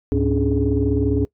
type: tone cluster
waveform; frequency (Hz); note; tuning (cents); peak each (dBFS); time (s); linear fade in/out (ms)
sine; 71.4 / 106.4 / 270.6 / 290.5 / 419.4; D2 / G#2 / C#4 / D4 / G#4; -48 / +42 / -42 / -19 / +17; -22; 0.12-1.25; 0
effects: noise-tail reverb RT60 0.1 s tail -21 dB re dry + tanh soft clip ceiling -7 dBFS